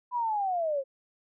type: linear sweep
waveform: sine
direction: down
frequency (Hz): 1000 to 523.3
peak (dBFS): -26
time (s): 0.11-0.84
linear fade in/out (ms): 50
effects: none